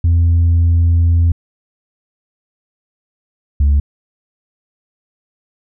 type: tone pair in turn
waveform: sine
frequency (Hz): 84.5 / 71.36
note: E2 / D2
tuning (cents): +43 / -49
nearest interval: minor third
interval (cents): 292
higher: first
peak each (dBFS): -6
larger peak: neither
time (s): 0.04-1.32 / 3.6-3.8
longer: first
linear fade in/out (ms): 5
effects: tanh soft clip ceiling -7 dBFS